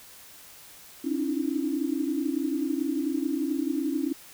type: tone cluster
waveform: sine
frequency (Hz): 270.8 / 297.8 / 309.1 / 333.8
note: C#4 / D4 / D#4 / E4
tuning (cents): -40 / +24 / -11 / +22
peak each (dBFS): -29 / -30 / -34 / -32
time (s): 1.04-4.13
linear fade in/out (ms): 10
effects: white hiss -49 dBFS RMS until 4.33 s